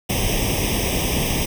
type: noise with comb filter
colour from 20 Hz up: pink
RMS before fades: -21 dBFS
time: 0.09-1.46 s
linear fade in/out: 10 ms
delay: 0.35 ms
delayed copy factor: +1
effects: none